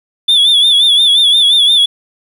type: tone with vibrato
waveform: sine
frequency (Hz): 3477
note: A7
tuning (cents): -21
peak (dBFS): -3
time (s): 0.28-1.86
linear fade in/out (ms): 10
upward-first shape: sine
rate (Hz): 5.7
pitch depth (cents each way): 78
effects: tanh soft clip ceiling -5 dBFS + 7-bit